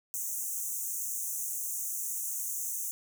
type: high-pass noise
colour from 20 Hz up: pink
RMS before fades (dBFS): -35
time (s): 0.14-2.91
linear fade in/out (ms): 0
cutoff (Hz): 6100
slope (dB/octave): 96
effects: none